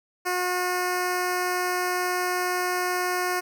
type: tone with notch filter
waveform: 10% pulse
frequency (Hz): 361.1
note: F#4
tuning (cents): -42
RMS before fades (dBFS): -26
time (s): 0.25-3.41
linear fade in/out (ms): 20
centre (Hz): 3300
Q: 1.9
effects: none